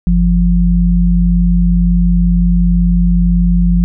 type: tone pair together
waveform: sine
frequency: 49.01 / 174.5 Hz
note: G1 / F3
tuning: 0 / -1 cents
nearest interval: octave + minor seventh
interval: 2199 cents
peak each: -10 dBFS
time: 0.07-3.84 s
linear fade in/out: 0 ms
effects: none